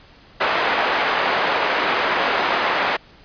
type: band-pass noise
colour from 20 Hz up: pink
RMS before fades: -20 dBFS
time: 0.4-2.97 s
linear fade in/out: 10 ms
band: 600 to 2400 Hz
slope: 12 dB/octave
effects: pink hiss -48 dBFS RMS until 3.24 s + resampled to 11025 Hz